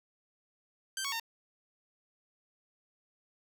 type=tone with pitch steps; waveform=10% pulse; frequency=1561 / 1112 / 914 Hz; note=G6 / C#6 / A#5; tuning=-8 / +5 / -34 cents; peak=-25 dBFS; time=0.97-1.198 s; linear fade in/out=2 ms; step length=76 ms; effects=none